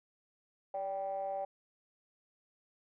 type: ring-modulated tone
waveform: triangle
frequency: 100.6 Hz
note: G2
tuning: 45 cents sharp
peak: -29 dBFS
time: 0.74-1.45 s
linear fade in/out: 5 ms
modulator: 680 Hz
effects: tanh soft clip ceiling -26 dBFS